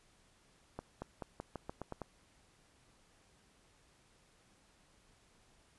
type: accelerating click train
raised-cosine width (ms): 1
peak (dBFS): -27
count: 9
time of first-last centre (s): 0.79-2.017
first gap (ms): 230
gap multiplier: 0.88
effects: pink hiss -68 dBFS RMS until 5.78 s + resampled to 24000 Hz